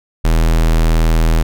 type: tone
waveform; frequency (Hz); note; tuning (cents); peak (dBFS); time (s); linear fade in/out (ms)
square; 40.54; E1; -28; -10; 0.24-1.43; 10
effects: none